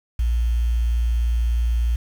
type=tone with quantisation; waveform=sine; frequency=58.4 Hz; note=A#1; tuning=4 cents sharp; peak=-17 dBFS; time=0.19-1.96 s; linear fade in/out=5 ms; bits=7; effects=none